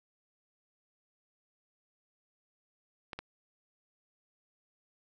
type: clicks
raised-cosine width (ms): 0.3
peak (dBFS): -23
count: 2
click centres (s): 3.132 / 3.19
effects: none